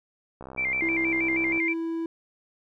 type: click train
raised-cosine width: 1 ms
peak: -26 dBFS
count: 77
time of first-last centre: 0.41-1.576 s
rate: 65.2 Hz
type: tone with vibrato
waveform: sine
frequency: 2217 Hz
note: C#7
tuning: in tune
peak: -24 dBFS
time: 0.57-1.74 s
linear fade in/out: 20 ms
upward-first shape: square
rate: 6.3 Hz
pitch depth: 90 cents each way
type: tone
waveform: triangle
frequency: 329.6 Hz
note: E4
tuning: in tune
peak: -25 dBFS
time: 0.82-2.06 s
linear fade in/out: 2 ms
effects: none